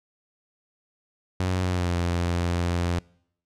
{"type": "tone with pitch glide", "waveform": "sawtooth", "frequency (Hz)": [92, 86.84], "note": ["F#2", "F2"], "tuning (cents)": [-9, -9], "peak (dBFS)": -19, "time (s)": [1.4, 2.99], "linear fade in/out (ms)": 0, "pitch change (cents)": -100, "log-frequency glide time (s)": [1.61, 1.95], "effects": ["noise-tail reverb RT60 0.7 s tail -25 dB re dry", "low-pass 8000 Hz 12 dB/octave"]}